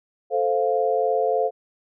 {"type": "chord", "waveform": "sine", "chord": "F major", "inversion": "first", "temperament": "equal", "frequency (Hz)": [440, 523.3, 698.5], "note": ["A4", "C5", "F5"], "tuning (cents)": [0, 0, 0], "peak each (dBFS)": -23, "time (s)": [0.3, 1.51], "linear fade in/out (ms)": 50, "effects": []}